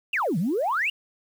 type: exponential two-way sweep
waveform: sine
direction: down then up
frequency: 2944 to 150 to 2944 Hz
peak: -21 dBFS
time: 0.13-0.9 s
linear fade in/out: 5 ms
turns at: 0.38 s
effects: tanh soft clip ceiling -17 dBFS + 8-bit